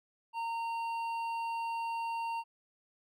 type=tone with hard clipping; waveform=triangle; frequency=920 Hz; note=A#5; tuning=23 cents flat; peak=-35 dBFS; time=0.33-2.44 s; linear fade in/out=50 ms; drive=11 dB; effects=none